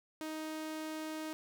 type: tone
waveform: sawtooth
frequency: 312.8 Hz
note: D#4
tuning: 9 cents sharp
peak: -35 dBFS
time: 0.21-1.33 s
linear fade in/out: 0 ms
effects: none